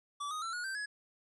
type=tone with pitch steps; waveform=square; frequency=1156 / 1246.1 / 1343.3 / 1448.1 / 1561 / 1682.7 Hz; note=D6 / D#6 / E6 / F#6 / G6 / G#6; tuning=-28 / +2 / +32 / -38 / -8 / +22 cents; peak=-37 dBFS; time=0.2-0.86 s; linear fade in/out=10 ms; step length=110 ms; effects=resampled to 24000 Hz